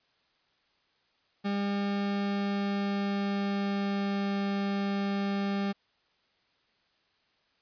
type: tone with pitch glide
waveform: 40% pulse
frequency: 200.8 to 198.95 Hz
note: G3 to G3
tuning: +42 to +26 cents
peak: -27 dBFS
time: 1.44-5.73 s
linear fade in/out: 20 ms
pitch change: -16 cents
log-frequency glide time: 1.8-4.38 s
effects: white hiss -70 dBFS RMS until 7.61 s + resampled to 11025 Hz